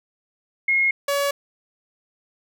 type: tone pair in turn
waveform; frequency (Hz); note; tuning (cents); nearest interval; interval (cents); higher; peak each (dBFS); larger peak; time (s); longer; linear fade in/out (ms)
sine / sawtooth; 2155 / 565.4; C#7 / C#5; -49 / +34; octave + major seventh; 2317; first; -16; neither; 0.68-0.91 / 1.08-1.31; neither; 5
effects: none